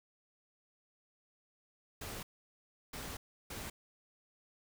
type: noise bursts at uneven times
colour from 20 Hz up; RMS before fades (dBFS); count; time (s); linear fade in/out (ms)
pink; -44; 3; 2.01-2.23 / 2.93-3.17 / 3.5-3.7; 5
effects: none